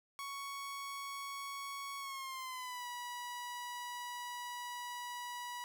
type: tone with pitch glide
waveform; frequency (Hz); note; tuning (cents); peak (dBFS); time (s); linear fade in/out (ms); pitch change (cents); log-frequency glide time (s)
sawtooth; 1112 to 973.7; C#6 to B5; +5 to -25; -38; 0.19-5.64; 0; -230; 1.99-2.87
effects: none